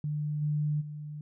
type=tone with level steps; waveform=sine; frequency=149.5 Hz; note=D3; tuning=31 cents sharp; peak=-29 / -26 / -37 dBFS; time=0.04-1.21 s; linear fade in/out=2 ms; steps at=0.41 / 0.8 s; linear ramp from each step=20 ms; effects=none